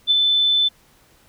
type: tone with ADSR envelope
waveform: sine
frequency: 3519 Hz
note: A7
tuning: in tune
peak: -11 dBFS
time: 0.07-0.69 s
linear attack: 38 ms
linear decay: 20 ms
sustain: -3 dB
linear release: 17 ms
effects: pink hiss -55 dBFS RMS until 1.28 s